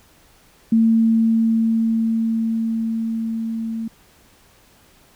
sine tone with level ramp, 225.6 Hz, A3, 44 cents sharp, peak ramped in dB -11 to -23 dBFS, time 0.72-3.88 s, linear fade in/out 5 ms, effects pink hiss -53 dBFS RMS until 5.15 s

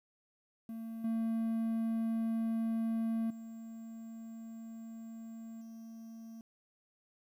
triangle tone with level steps, 226 Hz, A3, 47 cents sharp, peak -38 / -29 / -42 / -44 dBFS, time 0.69-6.41 s, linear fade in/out 2 ms, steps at 1.04 / 3.3 / 5.61 s, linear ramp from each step 5 ms, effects 11-bit

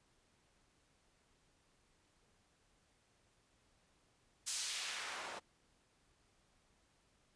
white noise with band-pass filter sweep, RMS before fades -43 dBFS, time 4.46-5.4 s, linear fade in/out 20 ms, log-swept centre 7100 to 650 Hz, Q 0.83, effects pink hiss -74 dBFS RMS until 7.35 s + resampled to 22050 Hz

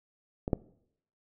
clicks, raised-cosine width 2 ms, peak -18 / -11 dBFS, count 2, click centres 0.479 / 0.532 s, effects noise-tail reverb RT60 0.7 s tail -21 dB re dry

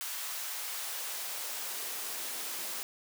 white noise with high-pass filter sweep, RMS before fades -38 dBFS, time 0.01-2.83 s, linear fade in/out 0 ms, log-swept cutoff 940 to 270 Hz, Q 0.9, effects none

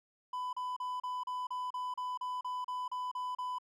triangle tone bursts, 1000 Hz, B5, 21 cents sharp, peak -33 dBFS, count 14, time 0.33-3.585 s, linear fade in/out 5 ms, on 200 ms, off 35 ms, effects none

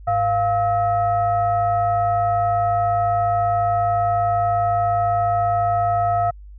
sine tone with frequency modulation, 698.5 Hz, F5, in tune, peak -16 dBFS, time 0.07-6.31 s, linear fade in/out 10 ms, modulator 594 Hz, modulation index 0.67, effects added 50 Hz sine -37 dBFS peak until 6.58 s

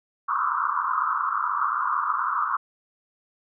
pink band-pass noise, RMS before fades -25 dBFS, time 0.28-2.57 s, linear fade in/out 10 ms, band 1000 to 1400 Hz, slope 96 dB/octave, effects none

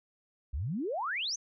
sine exponential sweep, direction up, 58.27 to 6490 Hz, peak -31 dBFS, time 0.53-1.36 s, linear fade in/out 10 ms, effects none

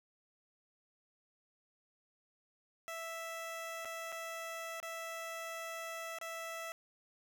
15% pulse tone with dropouts, 659.3 Hz, E5, in tune, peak -35 dBFS, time 2.88-6.72 s, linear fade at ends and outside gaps 0 ms, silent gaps 3.848-3.854 / 4.12-4.125 / 4.801-4.828 / 6.186-6.213 s, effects none

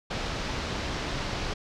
pink low-pass noise, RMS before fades -32 dBFS, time 0.1-1.54 s, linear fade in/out 10 ms, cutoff 5500 Hz, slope 24 dB/octave, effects none

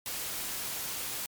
white noise, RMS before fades -36 dBFS, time 0.06-1.26 s, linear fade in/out 0 ms, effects MP3 96 kbps

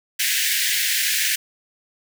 pink high-pass noise, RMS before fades -21 dBFS, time 0.19-1.36 s, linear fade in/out 10 ms, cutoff 1600 Hz, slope 96 dB/octave, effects none

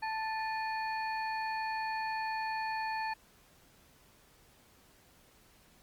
harmonic tone with a mistuned harmonic, 880 Hz, A5, in tune, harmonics 1 / 2 / 3 / 5, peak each -34 / -40 / -44 / -48 dBFS, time 0.02-3.14 s, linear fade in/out 10 ms, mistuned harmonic 3, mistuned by -130 cents, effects pink hiss -63 dBFS RMS until 5.82 s + Opus 32 kbps

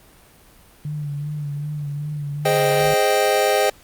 sine tone with vibrato, 146.83 Hz, D3, in tune, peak -24 dBFS, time 0.85-2.94 s, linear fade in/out 2 ms, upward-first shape sine, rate 2.6 Hz, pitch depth 42 cents each way
square chord, Ab major seventh, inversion none, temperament equal, 415.3 / 523.3 / 622.3 / 784 Hz, Ab4 / C5 / Eb5 / G5, 0 / 0 / 0 / 0 cents, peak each -22 dBFS, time 2.45-3.7 s, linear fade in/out 5 ms
effects pink hiss -50 dBFS RMS until 3.83 s + Opus 32 kbps

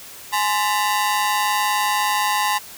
sawtooth ring-modulated tone, 939 Hz, A#5, 12 cents sharp, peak -11 dBFS, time 0.32-2.59 s, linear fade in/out 20 ms, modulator 99.8 Hz, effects white hiss -39 dBFS RMS until 2.77 s

